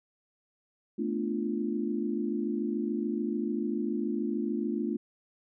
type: chord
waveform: sine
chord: B half-diminished seventh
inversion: third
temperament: equal with one note detuned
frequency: 220 / 246.9 / 293.7 / 347.4 Hz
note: A3 / B3 / D4 / F4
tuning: 0 / 0 / 0 / -9 cents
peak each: -32 / -36 / -34 / -34 dBFS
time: 0.98-4.97 s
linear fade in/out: 10 ms
effects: none